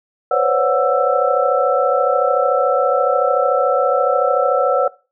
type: tone cluster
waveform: sine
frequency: 502 / 535 / 569 / 734 / 1327 Hz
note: B4 / C5 / C#5 / F#5 / E6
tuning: +28 / +38 / +45 / -14 / +11 cents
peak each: -19 dBFS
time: 0.31-4.88 s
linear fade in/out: 5 ms
effects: noise-tail reverb RT60 0.3 s tail -20 dB re dry